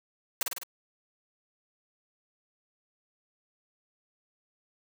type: noise with echo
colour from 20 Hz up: white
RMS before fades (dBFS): -28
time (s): 0.41-0.43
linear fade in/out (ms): 2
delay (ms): 51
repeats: 4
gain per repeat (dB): -3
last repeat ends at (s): 0.634
effects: none